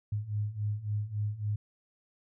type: beating tone pair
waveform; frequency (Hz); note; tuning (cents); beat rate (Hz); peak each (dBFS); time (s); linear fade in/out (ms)
sine; 102.7 / 106.3; G#2 / G#2; -19 / +41; 3.6; -35 / -32; 0.12-1.56; 5
effects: none